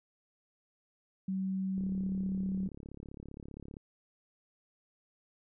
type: tone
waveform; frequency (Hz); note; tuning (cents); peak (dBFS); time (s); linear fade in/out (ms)
sine; 190.4; F#3; +50; -31; 1.28-2.68; 5
type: click train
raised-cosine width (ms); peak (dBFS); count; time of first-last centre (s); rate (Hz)
3; -33; 71; 1.78-3.769; 35.2
effects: none